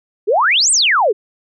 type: exponential two-way sweep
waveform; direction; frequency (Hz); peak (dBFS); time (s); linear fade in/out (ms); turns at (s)
sine; up then down; 370 to 8870 to 370; -10; 0.27-1.13; 20; 0.71
effects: none